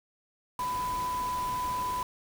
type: tone in noise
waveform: sine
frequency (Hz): 998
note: B5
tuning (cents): +18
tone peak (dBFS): -29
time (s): 0.59-2.03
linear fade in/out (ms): 2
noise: pink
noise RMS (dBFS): -41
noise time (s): 0.59-2.03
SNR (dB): +9
effects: none